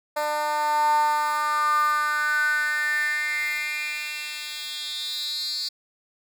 10% pulse tone with high-pass filter sweep, 299.8 Hz, D4, 36 cents sharp, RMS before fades -25 dBFS, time 0.16-5.69 s, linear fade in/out 10 ms, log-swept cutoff 690 to 4500 Hz, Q 7.8, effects none

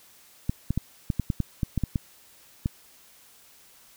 clicks, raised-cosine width 5 ms, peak -12 dBFS, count 12, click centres 0.495 / 0.706 / 0.776 / 1.102 / 1.197 / 1.302 / 1.403 / 1.632 / 1.777 / 1.837 / 1.958 / 2.659 s, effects white hiss -55 dBFS RMS until 3.96 s

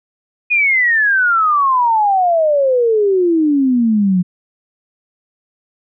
sine exponential sweep, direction down, 2489 to 175.7 Hz, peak -10 dBFS, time 0.5-4.23 s, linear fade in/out 20 ms, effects none

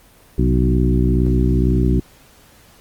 harmonic tone with a mistuned harmonic, 62 Hz, B1, 7 cents sharp, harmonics 1 / 2 / 3 / 4 / 5 / 6, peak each -16 / -19 / -21 / -22 / -23 / -24 dBFS, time 0.38-2 s, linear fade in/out 5 ms, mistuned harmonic 2, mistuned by +65 cents, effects pink hiss -49 dBFS RMS until 2.8 s + Opus 24 kbps

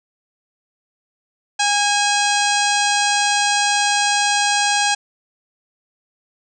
harmonic tone with a mistuned harmonic, 818 Hz, G#5, 26 cents flat, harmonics 1 / 2 / 3 / 4 / 5 / 6 / 7 / 8 / 9 / 10, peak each -19 / -22 / -24 / -25 / -26 / -27 / -27 / -28 / -29 / -29 dBFS, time 1.59-4.95 s, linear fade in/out 10 ms, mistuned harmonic 3, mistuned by +56 cents, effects none

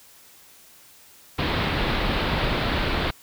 pink low-pass noise, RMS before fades -24 dBFS, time 1.38-3.11 s, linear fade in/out 10 ms, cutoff 4300 Hz, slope 48 dB/octave, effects white hiss -51 dBFS RMS until 3.22 s

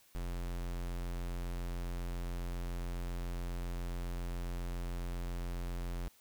square tone, 43.65 Hz, F1, in tune, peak -37 dBFS, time 0.15-6.08 s, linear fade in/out 0 ms, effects white hiss -65 dBFS RMS until 6.2 s

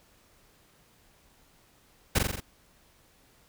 pink noise with echo, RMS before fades -23 dBFS, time 2.15-2.19 s, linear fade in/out 10 ms, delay 43 ms, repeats 5, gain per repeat -3 dB, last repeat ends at 2.405 s, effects pink hiss -62 dBFS RMS until 3.48 s

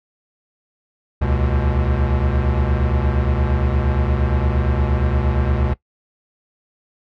square tone cluster, 68.9 / 77.5 / 122.1 Hz, C#2 / D#2 / B2, -10 / -6 / -19 cents, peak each -19 / -23 / -23 dBFS, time 1.21-5.74 s, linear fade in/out 10 ms, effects noise-tail reverb RT60 0.1 s tail -19 dB re dry + low-pass 2000 Hz 12 dB/octave

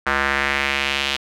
square tone with band-pass filter sweep, 69.3 Hz, C#2, in tune, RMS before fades -21 dBFS, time 0.06-1.17 s, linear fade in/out 10 ms, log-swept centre 1500 to 3200 Hz, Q 2.2, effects none

